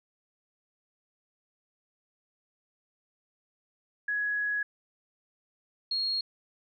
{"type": "tone pair in turn", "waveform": "sine", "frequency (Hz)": [1675, 4282], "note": ["G#6", "C8"], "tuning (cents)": [14, 39], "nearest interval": "octave + major third", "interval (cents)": 1625, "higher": "second", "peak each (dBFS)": -27, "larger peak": "neither", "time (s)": [[4.08, 4.63], [5.91, 6.21]], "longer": "first", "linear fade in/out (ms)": 5, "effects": []}